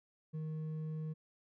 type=tone with hard clipping; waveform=sine; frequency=156.4 Hz; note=D#3; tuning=9 cents sharp; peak=-39 dBFS; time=0.33-1.14 s; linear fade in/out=20 ms; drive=4 dB; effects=none